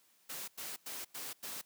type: noise bursts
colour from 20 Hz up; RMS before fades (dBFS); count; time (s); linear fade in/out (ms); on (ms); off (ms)
white; -43; 5; 0.29-1.616; 10; 190; 94
effects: white hiss -69 dBFS RMS until 1.65 s + high-pass 150 Hz 12 dB/octave